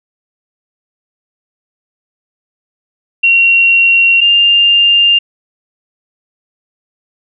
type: tone pair in turn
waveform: sine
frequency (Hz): 2744 / 2800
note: F7 / F7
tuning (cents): -31 / +4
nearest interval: unison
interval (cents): 35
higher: second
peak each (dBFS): -5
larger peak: neither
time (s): 3.23-4.21 / 4.21-5.19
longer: neither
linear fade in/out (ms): 10
effects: none